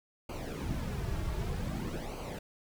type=noise with flanger; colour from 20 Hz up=brown; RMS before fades=-36 dBFS; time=0.29-2.39 s; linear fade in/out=5 ms; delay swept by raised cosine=0.55 to 4.05 ms; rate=0.53 Hz; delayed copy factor=-0.7; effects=none